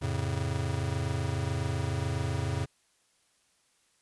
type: chord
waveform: square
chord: F augmented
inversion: none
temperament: just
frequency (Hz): 87.31 / 109.13 / 136.42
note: F2 / A2 / C#3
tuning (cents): 0 / -14 / -27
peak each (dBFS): -34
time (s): 0.01-2.66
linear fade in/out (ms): 20
effects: white hiss -69 dBFS RMS until 4.01 s + resampled to 24000 Hz